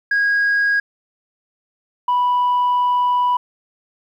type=tone pair in turn; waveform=sine; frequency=1642 / 985.1 Hz; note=G#6 / B5; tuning=-20 / -5 cents; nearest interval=major sixth; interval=885 cents; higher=first; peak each=-12 dBFS; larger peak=neither; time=0.11-0.8 / 2.08-3.37 s; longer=second; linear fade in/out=5 ms; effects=tanh soft clip ceiling -12 dBFS + 9-bit